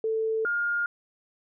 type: tone pair in turn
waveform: sine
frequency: 442.9 / 1415.9 Hz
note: A4 / F6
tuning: +11 / +23 cents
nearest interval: octave + minor sixth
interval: 2012 cents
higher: second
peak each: -24 dBFS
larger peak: neither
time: 0.04-0.45 / 0.45-0.86 s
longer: neither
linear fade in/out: 2 ms
effects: none